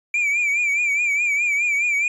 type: tone with vibrato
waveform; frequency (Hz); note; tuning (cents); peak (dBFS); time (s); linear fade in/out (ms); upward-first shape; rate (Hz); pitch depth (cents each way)
triangle; 2346; D7; -2; -16; 0.14-2.08; 2; triangle; 4.8; 91
effects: resampled to 24000 Hz